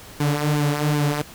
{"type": "tone with flanger", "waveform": "sawtooth", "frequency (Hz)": 147.6, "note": "D3", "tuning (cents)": 9, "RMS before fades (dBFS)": -21, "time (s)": [0.2, 1.22], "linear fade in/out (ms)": 5, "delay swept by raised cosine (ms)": [1.5, 6.5], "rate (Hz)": 2.6, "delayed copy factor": -0.65, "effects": ["pink hiss -42 dBFS RMS until 1.34 s"]}